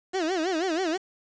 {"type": "tone with vibrato", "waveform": "30% pulse", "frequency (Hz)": 346.3, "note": "F4", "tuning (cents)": -15, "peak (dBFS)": -22, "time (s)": [0.13, 0.98], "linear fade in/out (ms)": 20, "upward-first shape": "sine", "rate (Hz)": 6.2, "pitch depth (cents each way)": 190, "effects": ["resampled to 16000 Hz", "8-bit"]}